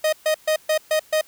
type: tone bursts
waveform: 45% pulse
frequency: 622.3 Hz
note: D#5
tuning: in tune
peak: -17 dBFS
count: 6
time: 0.04-1.212 s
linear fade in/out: 5 ms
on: 87 ms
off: 130 ms
effects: white hiss -52 dBFS RMS until 1.27 s